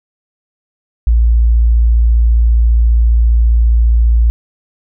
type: tone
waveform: sine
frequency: 57.4 Hz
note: A#1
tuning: 26 cents flat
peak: -6 dBFS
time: 1.07-4.3 s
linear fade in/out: 0 ms
effects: none